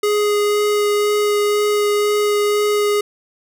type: tone with vibrato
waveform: square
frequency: 415.3 Hz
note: G#4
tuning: in tune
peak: -15 dBFS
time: 0.03-3.01 s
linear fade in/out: 5 ms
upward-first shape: sine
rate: 2 Hz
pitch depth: 8 cents each way
effects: none